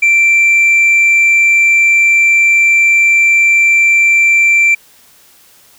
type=tone; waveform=sine; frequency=2349 Hz; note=D7; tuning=in tune; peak=-3 dBFS; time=0.02-4.75 s; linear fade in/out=10 ms; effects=tanh soft clip ceiling -5 dBFS + white hiss -45 dBFS RMS until 5.78 s